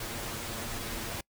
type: noise with comb filter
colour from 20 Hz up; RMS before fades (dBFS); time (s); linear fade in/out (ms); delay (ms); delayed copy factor
pink; -37; 0-1.21; 5; 8.7; +0.65
effects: noise-tail reverb RT60 0.1 s tail -25 dB re dry